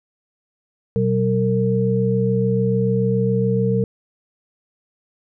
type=tone cluster; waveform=sine; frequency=123.3 / 190.3 / 456.5 Hz; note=B2 / F#3 / A#4; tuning=-2 / +49 / -36 cents; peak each=-20 dBFS; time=0.96-3.84 s; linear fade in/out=0 ms; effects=none